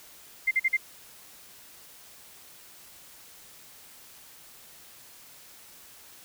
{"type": "tone bursts", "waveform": "sine", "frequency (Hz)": 2093, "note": "C7", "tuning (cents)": 0, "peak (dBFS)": -20, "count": 4, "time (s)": [0.47, 0.77], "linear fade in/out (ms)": 10, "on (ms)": 42, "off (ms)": 44, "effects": ["white hiss -51 dBFS RMS until 6.24 s"]}